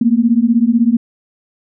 sine beating tone pair, 225.5 / 241.5 Hz, A3 / B3, +43 / -39 cents, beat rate 16 Hz, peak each -12 dBFS, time 0.01-0.97 s, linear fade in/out 5 ms, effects none

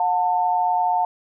sine tone pair together, 724 / 892.6 Hz, F#5 / A5, -38 / +25 cents, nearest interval major third, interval 363 cents, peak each -20 dBFS, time 0-1.05 s, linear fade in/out 2 ms, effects none

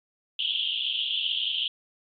white band-pass noise, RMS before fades -28 dBFS, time 0.39-1.68 s, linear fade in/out 2 ms, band 2900 to 3400 Hz, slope 96 dB/octave, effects MP3 96 kbps

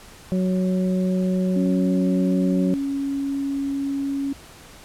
harmonic tone, 185 Hz, F#3, in tune, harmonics 1 / 2 / 3, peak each -19 / -29 / -30 dBFS, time 0.32-2.74 s, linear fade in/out 0 ms
sine tone, 277.2 Hz, C#4, in tune, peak -22 dBFS, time 1.56-4.33 s, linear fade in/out 5 ms
effects pink hiss -45 dBFS RMS until 4.84 s + low-pass 12000 Hz 12 dB/octave

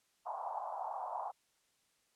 pink band-pass noise, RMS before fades -41 dBFS, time 0.25-1.32 s, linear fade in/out 20 ms, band 700 to 1000 Hz, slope 48 dB/octave, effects white hiss -75 dBFS RMS until 2.15 s + low-pass 10000 Hz 12 dB/octave

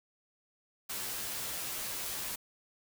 white noise with comb filter, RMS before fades -38 dBFS, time 0.89-2.36 s, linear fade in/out 10 ms, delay 12 ms, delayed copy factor -0.65, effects none

